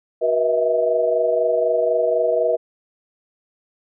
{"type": "tone cluster", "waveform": "sine", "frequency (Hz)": [370.4, 480.9, 639, 663], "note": ["F#4", "B4", "D#5", "E5"], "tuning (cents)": [2, -46, 46, 10], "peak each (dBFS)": [-27, -19, -19, -27], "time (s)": [0.21, 2.57], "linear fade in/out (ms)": 20, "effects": []}